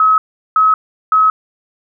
sine tone bursts, 1281 Hz, E6, 50 cents flat, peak -7 dBFS, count 3, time 0-1.3 s, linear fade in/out 2 ms, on 180 ms, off 380 ms, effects none

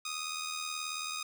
10% pulse tone with amplitude modulation, 1244.5 Hz, D#6, in tune, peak -25 dBFS, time 0.05-1.23 s, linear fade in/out 5 ms, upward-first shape sine, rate 78.6 Hz, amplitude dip 55%, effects none

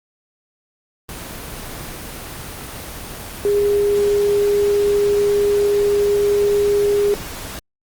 sine tone in noise, 408.2 Hz, G#4, 30 cents flat, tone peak -13 dBFS, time 3.45-7.14 s, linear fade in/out 0 ms, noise pink, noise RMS -31 dBFS, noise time 1.09-7.59 s, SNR +15 dB, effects Opus 24 kbps

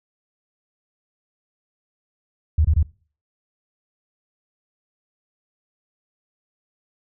sine tone bursts, 77.4 Hz, D#2, 9 cents flat, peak -13 dBFS, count 3, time 2.58-2.829 s, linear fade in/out 5 ms, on 67 ms, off 24 ms, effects noise-tail reverb RT60 0.4 s tail -21 dB re dry

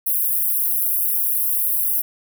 pink high-pass noise, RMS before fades -20 dBFS, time 0.06-2.02 s, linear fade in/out 10 ms, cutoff 11000 Hz, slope 48 dB/octave, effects none

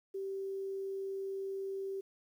sine tone with quantisation, 388.7 Hz, G4, 15 cents flat, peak -36 dBFS, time 0.14-2.01 s, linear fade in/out 10 ms, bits 11, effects none

